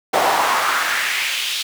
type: noise with high-pass filter sweep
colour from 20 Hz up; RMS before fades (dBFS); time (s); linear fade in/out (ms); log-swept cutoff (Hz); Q
brown; -19; 0.13-1.63; 10; 660 to 3600; 2.3
effects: none